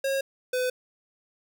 square tone pair in turn, 543 / 504.2 Hz, C#5 / B4, -36 / +36 cents, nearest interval minor second, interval 128 cents, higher first, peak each -25 dBFS, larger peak neither, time 0.04-0.21 / 0.53-0.7 s, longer neither, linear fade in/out 5 ms, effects none

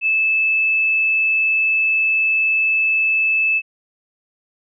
sine tone, 2619 Hz, E7, 12 cents flat, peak -14 dBFS, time 0.01-3.62 s, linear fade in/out 50 ms, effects none

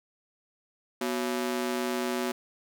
sawtooth ring-modulated tone, 308.3 Hz, D#4, 16 cents flat, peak -21 dBFS, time 1.01-2.32 s, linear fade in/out 5 ms, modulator 64 Hz, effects none

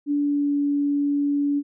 sine tone with pitch glide, 289.2 to 286.4 Hz, D4 to D4, -27 to -43 cents, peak -19 dBFS, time 0.06-1.63 s, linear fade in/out 50 ms, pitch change -16 cents, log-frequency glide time 0.17-0.57 s, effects none

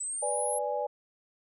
sine exponential sweep, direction up, 7902 to 11175 Hz, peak -32 dBFS, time 0-0.59 s, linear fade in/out 10 ms
sine chord, G# diminished, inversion first, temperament equal, 493.9 / 587.3 / 830.6 Hz, B4 / D5 / G#5, 0 / 0 / 0 cents, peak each -34 / -32 / -33 dBFS, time 0.22-0.87 s, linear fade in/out 10 ms
effects none

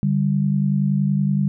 sine tone pair together, 145.4 / 196 Hz, D3 / G3, -17 / 0 cents, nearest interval perfect fourth, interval 517 cents, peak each -19 dBFS, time 0.03-1.48 s, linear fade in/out 0 ms, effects none

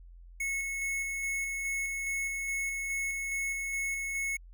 square tone with tremolo, 2192 Hz, C#7, 20 cents flat, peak -31 dBFS, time 0.4-4.37 s, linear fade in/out 5 ms, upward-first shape square, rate 2.4 Hz, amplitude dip 25%, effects added 43 Hz sine -48 dBFS peak until 4.53 s

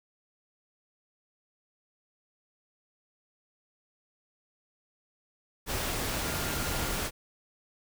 sine tone in noise, 1407 Hz, F6, 12 cents sharp, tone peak -42 dBFS, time 6.21-6.98 s, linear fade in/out 50 ms, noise pink, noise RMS -32 dBFS, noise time 5.66-7.11 s, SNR -13 dB, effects none

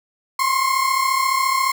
35% pulse tone pair together, 1046.5 / 1080.9 Hz, C6 / C#6, 0 / -44 cents, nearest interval minor second, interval 56 cents, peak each -18 dBFS, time 0.39-1.72 s, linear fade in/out 5 ms, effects none

